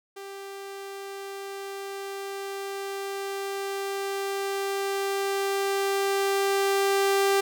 sawtooth tone with level ramp, 393.9 Hz, G4, 8 cents sharp, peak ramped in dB -34 to -16 dBFS, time 0.16-7.41 s, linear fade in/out 10 ms, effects none

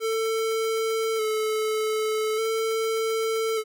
square tone with vibrato, 440 Hz, A4, in tune, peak -24 dBFS, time 0-3.64 s, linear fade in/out 50 ms, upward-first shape square, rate 0.42 Hz, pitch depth 24 cents each way, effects none

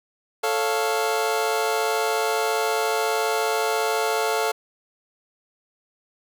25% pulse chord, A augmented, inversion none, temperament equal, 440 / 554.4 / 698.5 Hz, A4 / C#5 / E#5, 0 / 0 / 0 cents, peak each -20 / -25 / -22 dBFS, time 0.43-4.52 s, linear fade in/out 10 ms, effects none

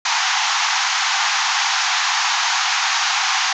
pink band-pass noise, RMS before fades -19 dBFS, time 0.05-3.53 s, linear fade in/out 5 ms, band 750 to 6900 Hz, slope 96 dB/octave, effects none

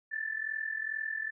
sine tone with amplitude modulation, 1760 Hz, A6, in tune, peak -29 dBFS, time 0.11-1.31 s, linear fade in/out 20 ms, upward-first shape sine, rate 42.3 Hz, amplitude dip 80%, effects none

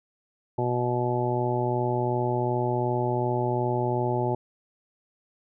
harmonic tone, 122.7 Hz, B2, 11 cents flat, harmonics 1 / 2 / 3 / 4 / 5 / 6 / 7, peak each -28 / -34 / -28 / -36 / -32 / -36 / -30 dBFS, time 0.58-4.35 s, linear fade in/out 5 ms, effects none

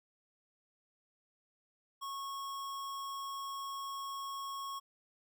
square tone, 1098 Hz, C#6, 17 cents flat, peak -40 dBFS, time 2.01-4.8 s, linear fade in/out 20 ms, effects none

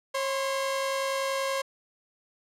sawtooth tone pair together, 543 / 1035.5 Hz, C#5 / C6, -36 / -18 cents, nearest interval major seventh, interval 1118 cents, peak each -24 / -30 dBFS, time 0.14-1.62 s, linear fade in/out 10 ms, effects low-pass 11000 Hz 12 dB/octave

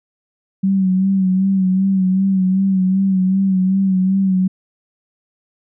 sine tone with vibrato, 190 Hz, F#3, 46 cents sharp, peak -12 dBFS, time 0.63-4.48 s, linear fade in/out 10 ms, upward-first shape sine, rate 2.6 Hz, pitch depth 45 cents each way, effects none

